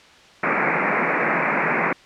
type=band-pass noise; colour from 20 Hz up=white; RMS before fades=-21 dBFS; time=0.43-1.93 s; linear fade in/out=5 ms; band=140 to 2400 Hz; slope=96 dB/octave; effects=white hiss -48 dBFS RMS until 2.05 s + low-pass 4000 Hz 12 dB/octave